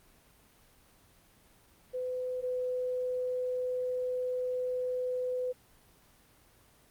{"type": "tone pair in turn", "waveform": "sine", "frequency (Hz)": [505, 502.9], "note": ["B4", "B4"], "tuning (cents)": [39, 31], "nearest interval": "unison", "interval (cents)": 8, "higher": "first", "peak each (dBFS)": [-32, -30], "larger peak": "second", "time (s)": [[1.93, 2.42], [2.42, 5.53]], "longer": "second", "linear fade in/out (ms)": 20, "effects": ["pink hiss -62 dBFS RMS until 6.9 s", "Opus 24 kbps"]}